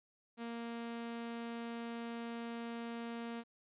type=tone; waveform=sawtooth; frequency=233.1 Hz; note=A#3; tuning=in tune; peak=-37 dBFS; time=0.37-3.44 s; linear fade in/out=50 ms; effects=resampled to 8000 Hz + 12-bit